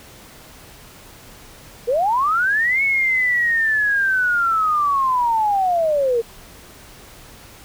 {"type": "linear two-way sweep", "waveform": "sine", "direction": "up then down", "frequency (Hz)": [448.3, 2217, 448.3], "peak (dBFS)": -15, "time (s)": [1.87, 6.22], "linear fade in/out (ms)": 20, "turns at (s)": 2.83, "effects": ["pink hiss -43 dBFS RMS until 7.64 s"]}